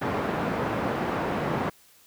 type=band-pass noise; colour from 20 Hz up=pink; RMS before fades=-28 dBFS; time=0.01-1.7 s; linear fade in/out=10 ms; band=150 to 1400 Hz; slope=12 dB/octave; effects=white hiss -57 dBFS RMS until 2.06 s